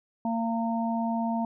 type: harmonic tone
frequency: 228.9 Hz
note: A#3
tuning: 31 cents flat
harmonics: 1 / 3 / 4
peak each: -27 / -32 / -33 dBFS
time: 0.25-1.45 s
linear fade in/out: 2 ms
effects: none